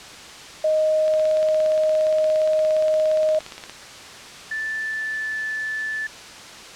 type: tone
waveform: sine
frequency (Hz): 623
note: D#5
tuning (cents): +2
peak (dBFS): -16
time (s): 0.64-3.39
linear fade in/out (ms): 5
type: click train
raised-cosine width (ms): 0.2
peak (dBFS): -18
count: 46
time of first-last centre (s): 1.08-3.696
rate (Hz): 17.2
type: tone with pitch glide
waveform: sine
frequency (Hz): 1760 to 1748.9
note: A6 to A6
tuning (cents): 0 to -11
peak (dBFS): -24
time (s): 4.51-6.07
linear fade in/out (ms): 5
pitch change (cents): -11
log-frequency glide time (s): 4.84-5.32
effects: white hiss -39 dBFS RMS until 6.75 s + low-pass 6000 Hz 12 dB/octave